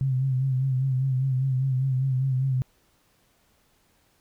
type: tone with vibrato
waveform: sine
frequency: 131.6 Hz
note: C3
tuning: 10 cents sharp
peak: -21 dBFS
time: 0.01-2.62 s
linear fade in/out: 0 ms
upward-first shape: sine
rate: 5 Hz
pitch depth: 53 cents each way
effects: pink hiss -65 dBFS RMS until 4.2 s